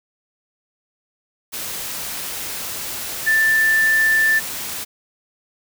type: tone in noise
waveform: sine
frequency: 1769 Hz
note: A6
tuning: 9 cents sharp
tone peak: -13 dBFS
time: 3.26-4.4 s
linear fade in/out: 20 ms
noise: white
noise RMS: -28 dBFS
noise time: 1.52-4.85 s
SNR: +12 dB
effects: none